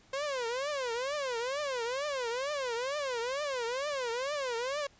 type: tone with vibrato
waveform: sawtooth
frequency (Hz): 523.3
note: C5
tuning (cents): 0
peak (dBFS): -28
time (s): 0.13-4.87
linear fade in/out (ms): 5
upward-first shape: triangle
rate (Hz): 2.2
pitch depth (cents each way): 260
effects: pink hiss -62 dBFS RMS until 4.99 s + resampled to 16000 Hz